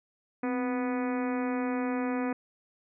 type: harmonic tone with a mistuned harmonic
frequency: 246.9 Hz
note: B3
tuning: in tune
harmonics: 1 / 2 / 3 / 4 / 5 / 6 / 7 / 8 / 9 / 10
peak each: -29 / -35 / -39 / -41 / -43 / -45 / -46 / -47 / -48 / -49 dBFS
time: 0.43-2.33 s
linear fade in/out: 5 ms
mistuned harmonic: 1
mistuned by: +69 cents
effects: none